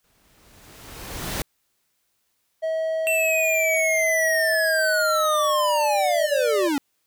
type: noise with exponential growth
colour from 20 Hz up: pink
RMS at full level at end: -26 dBFS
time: 0.04-1.42 s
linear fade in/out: 2 ms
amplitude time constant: 300 ms
type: tone with pitch glide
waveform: triangle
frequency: 642 to 592.1 Hz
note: E5 to D5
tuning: -46 to +14 cents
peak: -20 dBFS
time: 2.62-6.69 s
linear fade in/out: 20 ms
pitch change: -140 cents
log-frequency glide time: 4.63-5.83 s
type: linear sweep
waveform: square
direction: down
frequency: 2700 to 270 Hz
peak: -21 dBFS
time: 3.07-6.78 s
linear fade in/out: 0 ms
effects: white hiss -71 dBFS RMS until 7.06 s